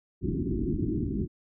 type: low-pass noise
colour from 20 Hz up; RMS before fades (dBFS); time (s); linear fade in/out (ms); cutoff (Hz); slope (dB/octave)
white; -29; 0.21-1.28; 50; 380; 96
effects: none